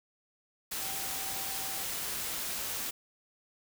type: tone in noise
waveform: sine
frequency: 774 Hz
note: G5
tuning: 22 cents flat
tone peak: -46 dBFS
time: 0.8-1.84 s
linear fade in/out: 10 ms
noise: white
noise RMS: -36 dBFS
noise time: 0.71-2.91 s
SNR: -13 dB
effects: none